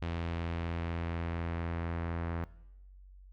sawtooth tone with low-pass filter sweep, 84.2 Hz, E2, 37 cents sharp, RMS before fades -36 dBFS, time 0.02-2.44 s, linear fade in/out 0 ms, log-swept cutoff 3100 to 1700 Hz, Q 1.3, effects noise-tail reverb RT60 0.9 s tail -20 dB re dry + added 47 Hz sine -51 dBFS peak until 3.32 s

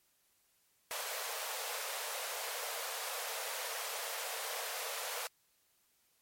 pink high-pass noise, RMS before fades -40 dBFS, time 0.91-5.27 s, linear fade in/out 0 ms, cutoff 450 Hz, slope 96 dB/octave, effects white hiss -73 dBFS RMS until 6.21 s + MP3 64 kbps

